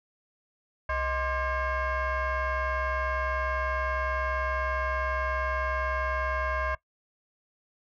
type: tone with frequency modulation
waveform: sine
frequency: 493.9 Hz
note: B4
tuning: in tune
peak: -25 dBFS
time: 0.89-6.75 s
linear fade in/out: 5 ms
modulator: 559 Hz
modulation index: 2.5
effects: noise-tail reverb RT60 0.1 s tail -19 dB re dry + tanh soft clip ceiling -23 dBFS